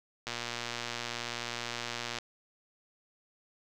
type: click train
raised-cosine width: 0.2 ms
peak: -18 dBFS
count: 229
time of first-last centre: 0.27-2.186 s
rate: 119 Hz
effects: none